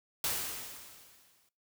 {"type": "noise with exponential decay", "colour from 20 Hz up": "white", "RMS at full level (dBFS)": -31, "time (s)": [0.24, 1.49], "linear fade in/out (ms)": 2, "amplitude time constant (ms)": 270, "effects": ["noise-tail reverb RT60 0.3 s tail -19 dB re dry"]}